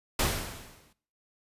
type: noise with exponential decay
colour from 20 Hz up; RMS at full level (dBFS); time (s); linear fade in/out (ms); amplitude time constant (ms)
pink; -24; 0.19-0.93; 5; 160
effects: noise-tail reverb RT60 0.5 s tail -19 dB re dry + resampled to 32000 Hz